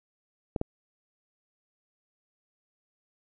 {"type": "clicks", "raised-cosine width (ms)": 2, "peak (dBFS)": -15, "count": 2, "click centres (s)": [0.562, 0.614], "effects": []}